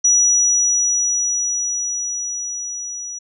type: tone with level ramp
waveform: sine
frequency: 5850 Hz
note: F#8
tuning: 21 cents flat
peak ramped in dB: -10 to -27 dBFS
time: 0.04-3.19 s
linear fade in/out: 10 ms
effects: none